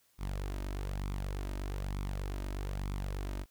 sawtooth tone with flanger, 48.37 Hz, G1, 22 cents flat, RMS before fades -37 dBFS, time 0.18-3.46 s, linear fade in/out 50 ms, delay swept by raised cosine 0.85 to 3.25 ms, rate 1.1 Hz, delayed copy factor +0.5, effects white hiss -70 dBFS RMS until 3.5 s

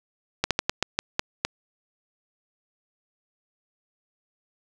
slowing click train, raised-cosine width 0.2 ms, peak -4 dBFS, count 8, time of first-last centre 0.44-1.45 s, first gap 67 ms, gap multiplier 1.25, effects none

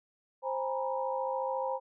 sine tone cluster, 526 / 819 / 920 / 974 Hz, C5 / G#5 / A#5 / B5, +9 / -24 / -23 / -24 cents, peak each -33 / -37 / -38 / -38 dBFS, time 0.42-1.8 s, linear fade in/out 50 ms, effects none

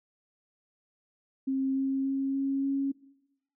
sine tone with pitch steps, 267.3 / 269.2 / 271 / 272.9 / 274.8 Hz, C4 / C4 / C#4 / C#4 / C#4, +37 / +49 / -39 / -27 / -15 cents, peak -26 dBFS, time 1.47-2.92 s, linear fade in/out 10 ms, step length 290 ms, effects noise-tail reverb RT60 0.9 s tail -20 dB re dry

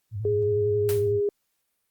sine tone with vibrato, 104.8 Hz, G#2, 16 cents sharp, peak -28 dBFS, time 0.11-1.21 s, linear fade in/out 50 ms, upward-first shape square, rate 11 Hz, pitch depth 96 cents each way
sine tone with pitch glide, 415.3 to 408.6 Hz, G#4 to G#4, 0 to -28 cents, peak -21 dBFS, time 0.25-1.29 s, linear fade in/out 2 ms, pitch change -28 cents, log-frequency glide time 0.78-1.01 s
white noise with exponential decay, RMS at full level -30 dBFS, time 0.89-1.12 s, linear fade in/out 0 ms, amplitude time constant 49 ms
effects white hiss -75 dBFS RMS until 1.9 s + Opus 48 kbps

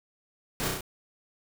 pink noise with echo, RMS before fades -31 dBFS, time 0.6-0.68 s, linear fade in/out 0 ms, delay 32 ms, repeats 4, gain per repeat -2 dB, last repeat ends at 0.808 s, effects none

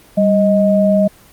sine tone pair together, 196 / 625.5 Hz, G3 / D#5, 0 / +9 cents, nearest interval octave + minor sixth, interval 2009 cents, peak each -12 / -12 dBFS, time 0.17-1.08 s, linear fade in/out 10 ms, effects pink hiss -45 dBFS RMS until 1.32 s + Opus 24 kbps

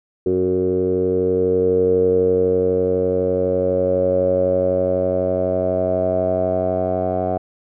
10% pulse tone with low-pass filter sweep, 92 Hz, F#2, 9 cents flat, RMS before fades -18 dBFS, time 0.26-7.38 s, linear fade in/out 5 ms, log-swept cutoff 400 to 710 Hz, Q 9.1, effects none

